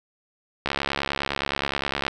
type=click train; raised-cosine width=0.3 ms; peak=-8 dBFS; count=100; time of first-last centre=0.66-2.08 s; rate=69.7 Hz; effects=none